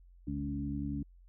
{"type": "harmonic tone with a mistuned harmonic", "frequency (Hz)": 70.8, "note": "C#2", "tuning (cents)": 37, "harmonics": [1, 2, 3, 4], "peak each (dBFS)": [-40, -40, -40, -37], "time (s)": [0.27, 1.03], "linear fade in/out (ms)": 5, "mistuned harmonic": 2, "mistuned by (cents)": 22, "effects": ["added 44 Hz sine -55 dBFS peak until 1.28 s"]}